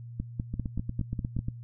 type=two click trains; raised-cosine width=5 ms; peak=-19 / -18 dBFS; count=9 / 7; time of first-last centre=0.54-1.485 / 0.2-1.39 s; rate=8.47 / 5.04 Hz; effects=noise-tail reverb RT60 0.1 s tail -19 dB re dry + added 118 Hz sine -40 dBFS peak until 1.63 s